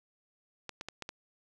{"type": "clicks", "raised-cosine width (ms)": 0.2, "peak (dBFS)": -22, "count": 5, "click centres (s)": [0.693, 0.811, 0.886, 1.023, 1.091], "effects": []}